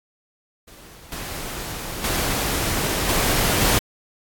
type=noise with level steps; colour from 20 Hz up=pink; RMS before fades=-45 / -31 / -23 / -20 / -18 dBFS; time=0.67-3.79 s; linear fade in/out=10 ms; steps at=1.12 / 2.04 / 3.09 / 3.61 s; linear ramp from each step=2 ms; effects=AAC 64 kbps